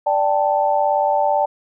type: chord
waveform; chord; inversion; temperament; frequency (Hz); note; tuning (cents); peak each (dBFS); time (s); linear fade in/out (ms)
sine; D suspended fourth; none; just; 587.3 / 783.1 / 881; D5 / G5 / A5; 0 / -2 / +2; -19; 0.06-1.46; 10
effects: none